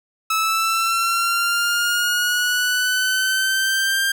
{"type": "linear sweep", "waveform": "sawtooth", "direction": "up", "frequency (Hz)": [1300, 1593], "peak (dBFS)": -14, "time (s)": [0.3, 4.12], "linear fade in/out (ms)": 5, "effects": []}